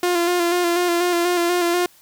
sawtooth tone with vibrato, 349.2 Hz, F4, in tune, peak -13 dBFS, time 0.03-1.86 s, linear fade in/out 2 ms, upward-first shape square, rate 4.1 Hz, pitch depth 29 cents each way, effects white hiss -52 dBFS RMS until 2.01 s

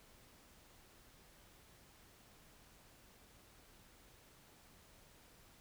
silence, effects pink hiss -64 dBFS RMS until 5.6 s

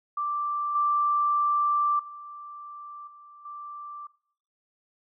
sine tone with level steps, 1174.7 Hz, D6, in tune, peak -26 / -21 / -39 / -47 / -37 dBFS, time 0.17-4.07 s, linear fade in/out 5 ms, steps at 0.75 / 1.99 / 3.07 / 3.45 s, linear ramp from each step 5 ms, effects noise-tail reverb RT60 0.6 s tail -20 dB re dry

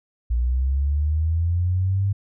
sine linear sweep, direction up, 57.7 to 100.3 Hz, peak -18 dBFS, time 0.3-2.13 s, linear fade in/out 10 ms, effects none

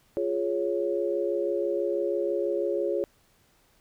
sine chord, Db major, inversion first, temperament equal, 349.2 / 415.3 / 554.4 Hz, F4 / Ab4 / Db5, 0 / 0 / 0 cents, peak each -29 dBFS, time 0.17-3.04 s, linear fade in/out 0 ms, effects pink hiss -64 dBFS RMS until 3.8 s

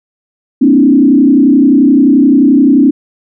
sine tone with frequency modulation, 274.8 Hz, C#4, 15 cents flat, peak -3 dBFS, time 0.61-2.91 s, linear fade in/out 10 ms, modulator 31.5 Hz, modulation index 1.3, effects none

